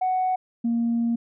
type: tone pair in turn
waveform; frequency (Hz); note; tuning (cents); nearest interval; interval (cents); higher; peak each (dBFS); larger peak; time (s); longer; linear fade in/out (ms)
sine; 743 / 233.4; F#5 / A#3; +7 / +2; octave + minor sixth; 2005; first; -19; neither; 0.01-0.36 / 0.64-1.16; second; 10
effects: tanh soft clip ceiling -17 dBFS

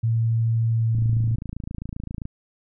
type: tone with pitch glide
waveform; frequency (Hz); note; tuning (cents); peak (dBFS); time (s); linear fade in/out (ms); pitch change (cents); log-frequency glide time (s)
sine; 114.1 to 113.05; A#2 to A2; -37 to +47; -18; 0.03-1.36; 10; -16; 0.71-0.95
type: click train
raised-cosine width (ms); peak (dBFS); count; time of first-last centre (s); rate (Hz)
5; -19; 37; 0.95-2.254; 27.6
effects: none

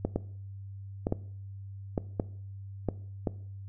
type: two click trains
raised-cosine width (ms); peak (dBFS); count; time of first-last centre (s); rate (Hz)
2; -14 / -14; 4 / 4; 0.16-2.887 / 0.05-3.272; 1.1 / 0.931
effects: noise-tail reverb RT60 0.6 s tail -19 dB re dry + added 98 Hz sine -40 dBFS peak until 3.68 s

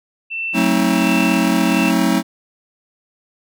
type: tone with tremolo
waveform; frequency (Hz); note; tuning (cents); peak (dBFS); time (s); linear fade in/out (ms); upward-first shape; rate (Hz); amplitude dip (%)
sine; 2679; E7; +27; -20; 0.3-1.91; 20; sine; 1.4; 75
type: chord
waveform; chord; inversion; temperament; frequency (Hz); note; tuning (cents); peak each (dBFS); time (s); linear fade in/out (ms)
square; F# diminished seventh; none; just; 185 / 222 / 266.4 / 319.7; F#3 / A3 / C4 / Eb4; 0 / +16 / +31 / +47; -20; 0.53-2.23; 50
effects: none

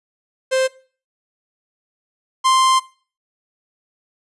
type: tone pair in turn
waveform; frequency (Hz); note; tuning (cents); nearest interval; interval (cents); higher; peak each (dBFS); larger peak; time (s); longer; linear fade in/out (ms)
45% pulse; 523.3 / 1046.6; C5 / C6; 0 / 0; octave; 1200; second; -15 / -12; second; 0.51-0.68 / 2.44-2.8; second; 20
effects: noise-tail reverb RT60 0.4 s tail -20 dB re dry + resampled to 24000 Hz

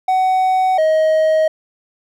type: tone pair in turn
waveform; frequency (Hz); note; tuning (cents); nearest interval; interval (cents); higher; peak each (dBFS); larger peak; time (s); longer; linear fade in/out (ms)
triangle; 750 / 629.8; F#5 / D#5; +23 / +21; minor third; 302; first; -10 / -9; second; 0.08-0.78 / 0.78-1.48; neither; 5
effects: none

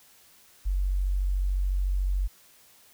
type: tone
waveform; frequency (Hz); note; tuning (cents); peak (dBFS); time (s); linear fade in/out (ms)
sine; 46.93; F#1; +25; -23; 0.65-2.28; 20
effects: white hiss -57 dBFS RMS until 2.93 s

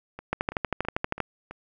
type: two click trains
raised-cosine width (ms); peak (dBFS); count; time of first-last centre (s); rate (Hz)
0.5; -10 / -23; 12 / 5; 0.33-1.203 / 0.19-1.51; 12.6 / 3.03
effects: none

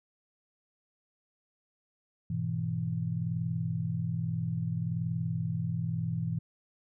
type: chord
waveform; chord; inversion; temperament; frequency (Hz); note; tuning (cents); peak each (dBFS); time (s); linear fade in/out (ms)
sine; E major; first; just; 103.01 / 123.61 / 164.81; G#2 / B2 / E3; -14 / +2 / 0; -36 / -34 / -32; 2.3-6.39; 5
effects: none

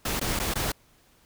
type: noise with dropouts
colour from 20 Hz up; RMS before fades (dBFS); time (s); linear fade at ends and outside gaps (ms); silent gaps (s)
pink; -28; 0.05-0.72; 5; 0.197-0.212 / 0.392-0.398 / 0.539-0.555
effects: pink hiss -61 dBFS RMS until 1.25 s

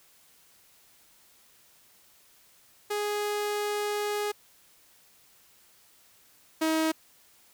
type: tone pair in turn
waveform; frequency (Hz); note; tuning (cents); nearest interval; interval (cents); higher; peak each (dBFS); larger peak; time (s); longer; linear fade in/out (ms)
sawtooth; 415.3 / 318.3; G#4 / D#4; 0 / +39; perfect fourth; 461; first; -24 / -20; second; 2.9-4.32 / 6.61-6.92; first; 10
effects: white hiss -60 dBFS RMS until 7.53 s

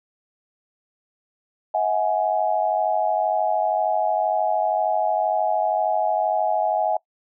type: tone cluster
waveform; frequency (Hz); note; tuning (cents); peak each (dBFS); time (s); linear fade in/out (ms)
sine; 641 / 734 / 836; E5 / F#5 / G#5; -49 / -14 / +11; -23; 1.74-6.97; 5
effects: noise-tail reverb RT60 0.1 s tail -22 dB re dry

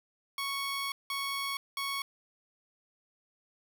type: tone bursts at uneven times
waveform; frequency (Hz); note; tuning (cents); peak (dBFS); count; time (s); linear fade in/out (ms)
15% pulse; 1108.7; C#6; 0; -26; 3; 0.38-0.92 / 1.1-1.57 / 1.77-2.02; 2
effects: none

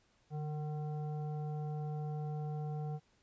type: tone with frequency modulation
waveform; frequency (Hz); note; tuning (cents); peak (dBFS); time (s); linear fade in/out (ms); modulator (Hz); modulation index
sine; 148.9; D3; +24; -36; 0.3-3; 50; 607; 0.52
effects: pink hiss -72 dBFS RMS until 3.22 s + resampled to 16000 Hz

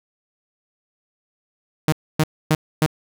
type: tone bursts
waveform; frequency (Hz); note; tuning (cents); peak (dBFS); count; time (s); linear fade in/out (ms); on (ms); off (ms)
sawtooth; 155.56; D#3; 0; -10; 4; 1.88-2.862; 2; 43; 270
effects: none

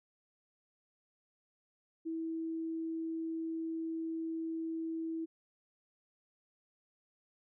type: tone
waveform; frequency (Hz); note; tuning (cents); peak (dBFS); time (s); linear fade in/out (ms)
sine; 325.5; E4; -22; -35; 2.05-5.26; 20
effects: none

